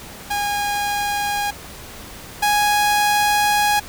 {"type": "tone pair in turn", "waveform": "sawtooth", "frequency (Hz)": [819, 829.5], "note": ["G#5", "G#5"], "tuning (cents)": [-24, -2], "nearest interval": "unison", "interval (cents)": 22, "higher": "second", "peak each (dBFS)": [-16, -11], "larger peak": "second", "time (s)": [[0.3, 1.51], [2.42, 3.8]], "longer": "second", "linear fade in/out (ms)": 10, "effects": ["pink hiss -37 dBFS RMS until 3.88 s"]}